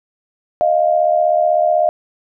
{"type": "tone pair together", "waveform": "sine", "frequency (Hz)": [621, 697], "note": ["D#5", "F5"], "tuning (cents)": [-3, -4], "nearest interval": "major second", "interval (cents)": 199, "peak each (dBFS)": -14, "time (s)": [0.61, 1.89], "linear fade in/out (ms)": 0, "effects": []}